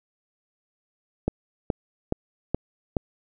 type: click train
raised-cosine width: 2 ms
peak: -9 dBFS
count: 5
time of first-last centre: 1.28-2.968 s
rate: 2.37 Hz
effects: none